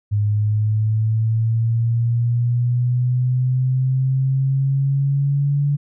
sine linear sweep, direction up, 103.3 to 144 Hz, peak -15 dBFS, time 0.11-5.77 s, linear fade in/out 20 ms, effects none

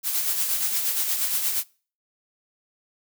blue noise with tremolo, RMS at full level -23 dBFS, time 0.03-1.64 s, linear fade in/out 50 ms, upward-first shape sine, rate 8.5 Hz, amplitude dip 45%, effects noise-tail reverb RT60 0.4 s tail -24 dB re dry

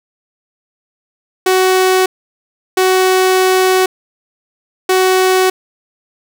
sawtooth tone bursts at uneven times, 373.6 Hz, F#4, 17 cents sharp, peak -5 dBFS, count 3, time 1.46-2.06 / 2.77-3.86 / 4.89-5.5 s, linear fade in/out 5 ms, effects none

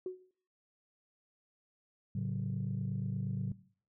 sine tone with exponential decay, 369.2 Hz, F#4, 4 cents flat, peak -32 dBFS, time 0.06-0.31 s, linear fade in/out 2 ms, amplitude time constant 54 ms
sine chord, F# minor, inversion first, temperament equal with one note detuned, 110 / 138.59 / 186.82 Hz, A2 / C#3 / F#3, 0 / 0 / +17 cents, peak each -36 dBFS, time 2.15-3.52 s, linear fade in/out 5 ms
effects noise-tail reverb RT60 0.5 s tail -19 dB re dry + tanh soft clip ceiling -27 dBFS

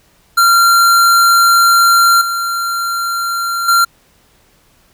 square tone with level steps, 1378 Hz, F6, 24 cents flat, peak -7 / -16 / -8 dBFS, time 0.37-3.85 s, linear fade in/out 10 ms, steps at 2.21 / 3.68 s, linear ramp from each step 5 ms, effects pink hiss -52 dBFS RMS until 4.93 s

